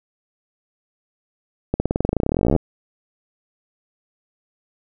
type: accelerating click train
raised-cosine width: 2 ms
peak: -5 dBFS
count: 29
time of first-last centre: 1.74-2.563 s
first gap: 60 ms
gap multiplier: 0.94
effects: none